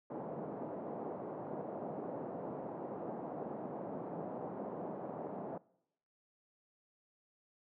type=band-pass noise; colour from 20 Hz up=white; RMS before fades=-43 dBFS; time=0.1-5.58 s; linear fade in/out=5 ms; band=150 to 740 Hz; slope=24 dB/octave; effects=noise-tail reverb RT60 0.8 s tail -23 dB re dry